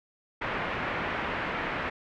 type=low-pass noise; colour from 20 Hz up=white; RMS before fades=-32 dBFS; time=0.41-1.9 s; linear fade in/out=10 ms; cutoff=2200 Hz; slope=24 dB/octave; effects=none